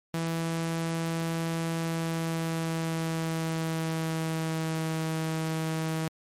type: tone with pitch glide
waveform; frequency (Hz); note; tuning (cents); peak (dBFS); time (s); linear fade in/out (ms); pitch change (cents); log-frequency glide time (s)
sawtooth; 164.81 to 160.03; E3 to D#3; 0 to +49; -24; 0.14-6.08; 0; -51; 1.73-5.06
effects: MP3 64 kbps